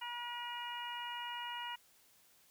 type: harmonic tone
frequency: 480 Hz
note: B4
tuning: 49 cents flat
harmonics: 2 / 3 / 4 / 5 / 6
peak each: -43 / -50 / -49 / -52 / -45 dBFS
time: 0.01-1.76 s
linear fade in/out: 10 ms
effects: white hiss -67 dBFS RMS until 2.5 s